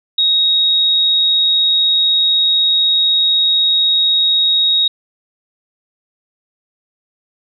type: tone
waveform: sine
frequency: 3772 Hz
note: A#7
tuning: 20 cents sharp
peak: -10 dBFS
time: 0.18-4.88 s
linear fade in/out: 5 ms
effects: none